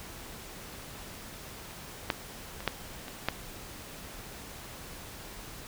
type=clicks; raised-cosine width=0.3 ms; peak=-29 / -10 / -25 / -10 / -25 / -10 dBFS; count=6; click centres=1.709 / 2.102 / 2.605 / 2.677 / 3.082 / 3.286 s; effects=pink hiss -45 dBFS RMS until 5.67 s